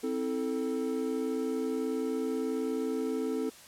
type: chord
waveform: triangle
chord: A minor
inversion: first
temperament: equal with one note detuned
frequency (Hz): 261.6 / 321.5 / 440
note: C4 / E4 / A4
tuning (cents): 0 / -43 / 0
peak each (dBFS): -31 / -34 / -31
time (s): 0.03-3.5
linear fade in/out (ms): 10
effects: white hiss -52 dBFS RMS until 3.67 s + low-pass 11000 Hz 12 dB/octave